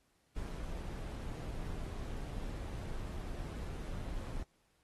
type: noise with amplitude modulation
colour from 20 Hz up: brown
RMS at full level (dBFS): -40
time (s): 0.36-4.43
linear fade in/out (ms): 5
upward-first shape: sine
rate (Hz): 141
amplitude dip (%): 25
effects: pink hiss -75 dBFS RMS until 4.83 s + AAC 32 kbps